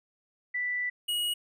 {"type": "tone pair in turn", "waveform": ["sine", "square"], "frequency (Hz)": [1975.5, 2898], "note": ["B6", "F#7"], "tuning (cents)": [0, -37], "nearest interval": "perfect fifth", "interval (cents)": 663, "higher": "second", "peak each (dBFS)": -28, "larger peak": "neither", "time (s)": [[0.54, 0.9], [1.08, 1.34]], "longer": "first", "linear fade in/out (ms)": 10, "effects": []}